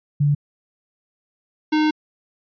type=tone pair in turn; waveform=sine / square; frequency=145 / 307.2 Hz; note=D3 / D#4; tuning=-22 / -22 cents; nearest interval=octave + minor second; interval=1300 cents; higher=second; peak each=-14 / -16 dBFS; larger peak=first; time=0.2-0.35 / 1.72-1.91 s; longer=second; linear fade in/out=10 ms; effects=resampled to 11025 Hz